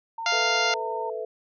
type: tone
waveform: sine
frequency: 910 Hz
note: A#5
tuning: 42 cents flat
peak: -30 dBFS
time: 0.18-1.1 s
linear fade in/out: 5 ms
type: harmonic tone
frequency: 698.5 Hz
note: F5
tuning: in tune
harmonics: 1 / 2 / 3 / 4 / 5 / 6 / 7 / 8 / 9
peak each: -29 / -27 / -28 / -30 / -33 / -31 / -34 / -35 / -37 dBFS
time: 0.26-0.74 s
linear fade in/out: 2 ms
type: chord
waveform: sine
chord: A suspended second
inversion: none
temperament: just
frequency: 440 / 495 / 660 Hz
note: A4 / B4 / E5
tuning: 0 / +4 / +2 cents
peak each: -32 / -34 / -35 dBFS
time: 0.32-1.25 s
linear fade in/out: 5 ms
effects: none